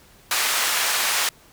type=band-pass noise; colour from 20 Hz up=pink; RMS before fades=-22 dBFS; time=0.31-1.29 s; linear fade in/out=2 ms; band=1100 to 15000 Hz; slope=12 dB/octave; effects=pink hiss -52 dBFS RMS until 1.52 s